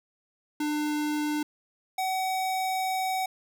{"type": "tone pair in turn", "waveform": "square", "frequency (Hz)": [299.4, 754.4], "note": ["D4", "F#5"], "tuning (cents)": [33, 33], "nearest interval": "octave + major third", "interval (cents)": 1600, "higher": "second", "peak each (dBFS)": -27, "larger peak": "neither", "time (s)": [[0.6, 1.43], [1.98, 3.26]], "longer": "second", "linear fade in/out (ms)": 5, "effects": []}